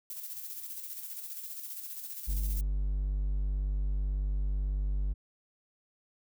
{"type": "noise with tremolo", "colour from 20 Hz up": "violet", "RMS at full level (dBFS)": -40, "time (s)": [0.1, 2.61], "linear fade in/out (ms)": 2, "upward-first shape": "square", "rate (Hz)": 15, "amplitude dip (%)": 40}
{"type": "tone", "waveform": "triangle", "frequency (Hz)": 49.08, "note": "G1", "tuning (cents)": 3, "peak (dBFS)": -26, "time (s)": [2.27, 5.14], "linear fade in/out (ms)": 20}
{"effects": []}